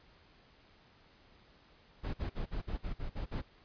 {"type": "noise bursts", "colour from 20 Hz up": "brown", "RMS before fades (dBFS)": -36, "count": 9, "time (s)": [2.03, 3.42], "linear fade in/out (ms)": 20, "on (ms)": 110, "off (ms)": 50, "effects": ["pink hiss -63 dBFS RMS until 3.64 s", "resampled to 11025 Hz"]}